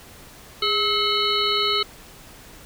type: harmonic tone with a mistuned harmonic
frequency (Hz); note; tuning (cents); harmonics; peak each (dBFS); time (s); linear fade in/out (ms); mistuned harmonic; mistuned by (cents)
431.1; A4; -35; 1 / 3 / 5 / 7 / 9 / 10; -27 / -25 / -30 / -25 / -26 / -25; 0.62-1.83; 5; 1; -83
effects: pink hiss -45 dBFS RMS until 2.65 s